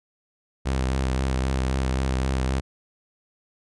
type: tone with vibrato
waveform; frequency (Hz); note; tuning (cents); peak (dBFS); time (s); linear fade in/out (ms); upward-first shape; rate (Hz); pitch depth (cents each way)
sawtooth; 65.41; C2; 0; -18; 0.65-2.61; 20; sine; 3.8; 32
effects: resampled to 22050 Hz